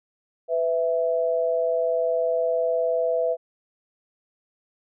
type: tone pair together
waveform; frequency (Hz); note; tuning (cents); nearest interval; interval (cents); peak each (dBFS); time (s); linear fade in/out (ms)
sine; 499.8 / 659.3; B4 / E5; +21 / 0; perfect fourth; 479; -23; 0.48-3.37; 50
effects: none